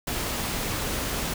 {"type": "noise", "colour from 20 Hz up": "pink", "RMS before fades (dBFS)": -29, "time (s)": [0.07, 1.34], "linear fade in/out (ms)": 5, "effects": []}